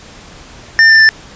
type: tone with pitch steps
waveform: square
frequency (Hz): 1800 / 1784.5 / 1769.1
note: A6 / A6 / A6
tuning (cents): +39 / +24 / +9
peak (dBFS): -4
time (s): 0.79-1.09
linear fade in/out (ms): 0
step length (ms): 100
effects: pink hiss -36 dBFS RMS until 1.35 s + resampled to 16000 Hz